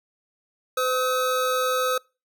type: tone pair together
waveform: square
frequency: 509 / 1279.1 Hz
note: C5 / D#6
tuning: -48 / +47 cents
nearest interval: octave + major third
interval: 1595 cents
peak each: -25 dBFS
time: 0.77-1.98 s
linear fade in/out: 5 ms
effects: noise-tail reverb RT60 0.3 s tail -26 dB re dry